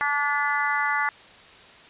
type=harmonic tone with a mistuned harmonic; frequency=289.5 Hz; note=D4; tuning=25 cents flat; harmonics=3 / 4 / 5 / 6 / 7; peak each=-28 / -28 / -28 / -28 / -28 dBFS; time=0.01-1.09 s; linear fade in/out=0 ms; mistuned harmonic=7; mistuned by=-16 cents; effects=white hiss -48 dBFS RMS until 1.89 s + resampled to 8000 Hz